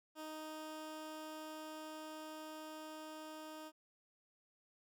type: tone with level ramp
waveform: 15% pulse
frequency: 311.1 Hz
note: D#4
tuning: in tune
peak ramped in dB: -39 to -42 dBFS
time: 0.15-3.72 s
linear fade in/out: 50 ms
effects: none